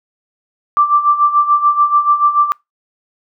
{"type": "tone with tremolo", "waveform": "sine", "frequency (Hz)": 1174.7, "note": "D6", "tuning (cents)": 0, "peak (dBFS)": -6, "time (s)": [0.77, 2.52], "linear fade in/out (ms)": 0, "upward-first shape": "sine", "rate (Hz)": 6.9, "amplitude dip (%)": 75, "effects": ["noise-tail reverb RT60 0.2 s tail -26 dB re dry"]}